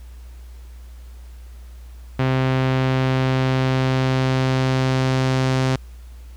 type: tone with low-pass filter sweep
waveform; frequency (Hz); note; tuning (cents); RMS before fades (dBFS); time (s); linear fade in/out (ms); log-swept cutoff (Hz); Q
sawtooth; 130.81; C3; 0; -19; 2.19-5.76; 5; 2900 to 6000; 0.96
effects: added 60 Hz sine -36 dBFS peak until 6.36 s + pink hiss -54 dBFS RMS until 6.36 s